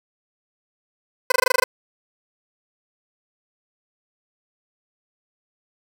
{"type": "tone bursts", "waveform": "15% pulse", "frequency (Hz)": 508, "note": "B4", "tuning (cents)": 49, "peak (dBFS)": -7, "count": 9, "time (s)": [1.3, 1.64], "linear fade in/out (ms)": 5, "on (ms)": 20, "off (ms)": 20, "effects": []}